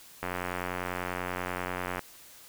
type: click train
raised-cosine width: 0.5 ms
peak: -17 dBFS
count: 160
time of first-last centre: 0.23-1.993 s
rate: 90.2 Hz
effects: white hiss -52 dBFS RMS until 2.48 s